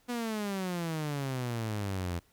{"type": "exponential sweep", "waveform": "sawtooth", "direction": "down", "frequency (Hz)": [246.9, 84.1], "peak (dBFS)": -28, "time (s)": [0.08, 2.2], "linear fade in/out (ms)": 20, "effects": ["pink hiss -67 dBFS RMS until 2.32 s"]}